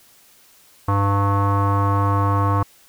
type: tone with low-pass filter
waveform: square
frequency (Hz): 99.8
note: G2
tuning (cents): +32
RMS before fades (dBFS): -18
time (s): 0.88-2.63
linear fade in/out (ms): 5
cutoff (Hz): 1100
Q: 6.4
effects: white hiss -52 dBFS RMS until 2.88 s